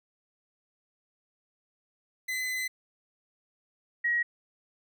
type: tone pair in turn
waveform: 40% pulse / sine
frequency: 2026 / 1899.8 Hz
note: B6 / A#6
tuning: +44 / +32 cents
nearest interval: minor second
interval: 112 cents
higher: first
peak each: -29 / -24 dBFS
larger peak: second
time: 2.28-2.68 / 4.04-4.23 s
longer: first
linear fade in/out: 10 ms
effects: none